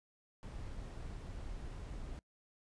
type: noise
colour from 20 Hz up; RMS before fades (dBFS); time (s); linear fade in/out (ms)
brown; -45; 0.43-2.19; 0
effects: noise-tail reverb RT60 0.1 s tail -25 dB re dry + resampled to 22050 Hz